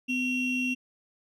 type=ring-modulated tone; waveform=triangle; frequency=1493 Hz; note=F#6; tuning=15 cents sharp; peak=-21 dBFS; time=0.08-0.75 s; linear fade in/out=20 ms; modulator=1240 Hz; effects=none